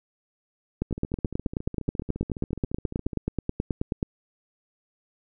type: two click trains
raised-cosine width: 3 ms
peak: -21 / -12 dBFS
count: 33 / 31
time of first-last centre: 0.91-3.132 / 0.82-4.029 s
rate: 14.4 / 9.35 Hz
effects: none